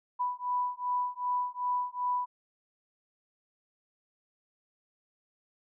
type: beating tone pair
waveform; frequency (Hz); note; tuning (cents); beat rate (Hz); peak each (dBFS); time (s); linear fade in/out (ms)
sine; 987.8 / 990.4; B5 / B5; 0 / +5; 2.6; -32 / -32; 0.19-2.26; 20
effects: none